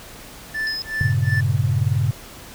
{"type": "tone with tremolo", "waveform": "triangle", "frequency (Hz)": 1760, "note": "A6", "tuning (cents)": 0, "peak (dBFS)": -19, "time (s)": [0.54, 1.41], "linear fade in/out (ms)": 10, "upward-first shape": "sine", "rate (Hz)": 2.7, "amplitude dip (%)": 100}
{"type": "tone", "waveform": "triangle", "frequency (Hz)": 5100, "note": "D#8", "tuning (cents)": 42, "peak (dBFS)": -24, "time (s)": [0.67, 0.82], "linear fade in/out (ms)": 0}
{"type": "chord", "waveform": "sine", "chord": "G diminished", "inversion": "none", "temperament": "equal", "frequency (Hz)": [98, 116.54, 138.59], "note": ["G2", "Bb2", "Db3"], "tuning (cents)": [0, 0, 0], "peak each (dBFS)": -21, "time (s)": [1.01, 2.11], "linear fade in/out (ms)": 0}
{"effects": ["pink hiss -40 dBFS RMS until 2.54 s"]}